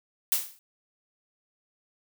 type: noise with exponential decay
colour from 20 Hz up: blue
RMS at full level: -21 dBFS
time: 0.32-0.59 s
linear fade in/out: 0 ms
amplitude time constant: 57 ms
effects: none